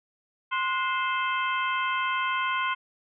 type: harmonic tone with a mistuned harmonic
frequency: 523.3 Hz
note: C5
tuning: in tune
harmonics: 2 / 3 / 4 / 5 / 6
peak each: -27 / -31 / -33 / -35 / -37 dBFS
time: 0.51-2.75 s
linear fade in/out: 20 ms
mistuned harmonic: 3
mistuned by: -130 cents
effects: none